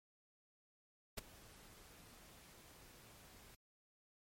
pink noise with ADSR envelope, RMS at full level -40 dBFS, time 1.17-3.55 s, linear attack 13 ms, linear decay 12 ms, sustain -21 dB, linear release 4 ms, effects MP3 64 kbps

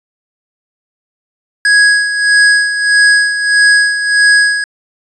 square tone with tremolo, 1661.2 Hz, G#6, in tune, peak -5 dBFS, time 1.65-4.64 s, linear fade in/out 2 ms, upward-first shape sine, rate 1.6 Hz, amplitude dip 65%, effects resampled to 22050 Hz

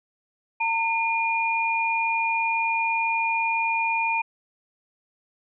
sine tone pair together, 909 / 2427 Hz, A#5 / D#7, -44 / -44 cents, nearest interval octave + perfect fourth, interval 1700 cents, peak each -24 dBFS, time 0.6-4.22 s, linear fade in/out 10 ms, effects none

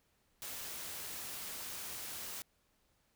white noise, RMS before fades -44 dBFS, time 0.42-2.42 s, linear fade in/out 0 ms, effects pink hiss -75 dBFS RMS until 3.15 s

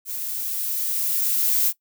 violet noise with level ramp, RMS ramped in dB -30 to -19 dBFS, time 0.05-1.73 s, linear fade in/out 50 ms, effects noise-tail reverb RT60 0.1 s tail -19 dB re dry

